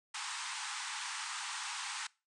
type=band-pass noise; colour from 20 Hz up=pink; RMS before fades=-41 dBFS; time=0.14-2.07 s; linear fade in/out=5 ms; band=820 to 9300 Hz; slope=96 dB/octave; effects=noise-tail reverb RT60 0.3 s tail -23 dB re dry